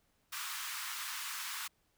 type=high-pass noise; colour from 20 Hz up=pink; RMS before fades=-41 dBFS; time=0.32-1.68 s; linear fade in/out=10 ms; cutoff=1000 Hz; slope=48 dB/octave; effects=pink hiss -75 dBFS RMS until 1.97 s